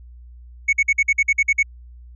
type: tone bursts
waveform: triangle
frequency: 2217 Hz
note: C#7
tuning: in tune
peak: -11 dBFS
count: 10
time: 0.68-1.63 s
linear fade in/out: 10 ms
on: 50 ms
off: 50 ms
effects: added 60 Hz sine -39 dBFS peak until 2.15 s + resampled to 22050 Hz